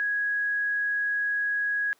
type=tone; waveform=sine; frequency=1661.2 Hz; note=G#6; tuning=in tune; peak=-24 dBFS; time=0-1.93 s; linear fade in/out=0 ms; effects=pink hiss -63 dBFS RMS until 1.99 s + high-pass 300 Hz 12 dB/octave